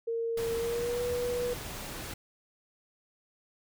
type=tone with pitch glide; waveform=sine; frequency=460 to 487.4 Hz; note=A#4 to B4; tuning=-23 to -23 cents; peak=-29 dBFS; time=0.07-1.54 s; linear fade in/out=10 ms; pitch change=+100 cents; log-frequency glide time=0.55-1.04 s
type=noise; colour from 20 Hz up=pink; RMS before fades=-40 dBFS; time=0.37-2.14 s; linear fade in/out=5 ms
effects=none